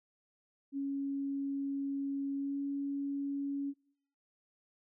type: tone with pitch glide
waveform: sine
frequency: 277.2 to 280.1 Hz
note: C#4 to C#4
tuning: 0 to +18 cents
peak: -33 dBFS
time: 0.72-3.74 s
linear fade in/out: 50 ms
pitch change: +18 cents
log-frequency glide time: 2.35-2.59 s
effects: noise-tail reverb RT60 0.6 s tail -23 dB re dry